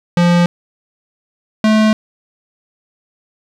square tone pair in turn, 174 / 216.6 Hz, F3 / A3, -6 / -27 cents, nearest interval major third, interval 379 cents, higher second, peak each -9 dBFS, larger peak neither, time 0.17-0.46 / 1.64-1.93 s, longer neither, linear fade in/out 2 ms, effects low-pass 5000 Hz 12 dB/octave + 7-bit

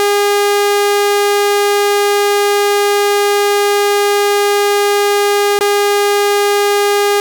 sawtooth tone with dropouts, 407.5 Hz, G#4, 33 cents flat, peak -6 dBFS, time 0-7.2 s, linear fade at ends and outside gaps 0 ms, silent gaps 5.589-5.609 s, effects none

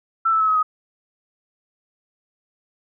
sine tone with pitch steps, 1334 / 1314.1 / 1294.5 / 1275.2 / 1256.2 Hz, E6 / E6 / E6 / D#6 / D#6, +20 / -6 / -32 / +42 / +16 cents, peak -15 dBFS, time 0.25-0.63 s, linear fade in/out 10 ms, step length 76 ms, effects none

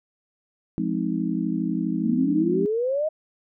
sine chord, F minor seventh, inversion none, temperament just, 174.61 / 209.5 / 261.9 / 314.3 Hz, F3 / Ab3 / C4 / Eb4, 0 / +15 / +2 / +18 cents, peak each -28 dBFS, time 0.78-2.66 s, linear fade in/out 0 ms
sine exponential sweep, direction up, 218.6 to 640 Hz, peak -21 dBFS, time 2.04-3.09 s, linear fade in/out 10 ms
effects none

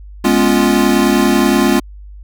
square chord, C# dominant seventh, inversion second, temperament equal with one note detuned, 208.5 / 246.9 / 277.2 / 349.2 Hz, G#3 / B3 / C#4 / E#4, +7 / 0 / 0 / 0 cents, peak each -16 dBFS, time 0.24-1.8 s, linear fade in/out 10 ms, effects added 50 Hz sine -31 dBFS peak until 2.23 s

